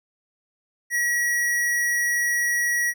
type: tone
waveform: square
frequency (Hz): 1917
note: A#6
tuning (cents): +48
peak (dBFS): -21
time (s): 0.9-2.94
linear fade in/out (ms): 50
effects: none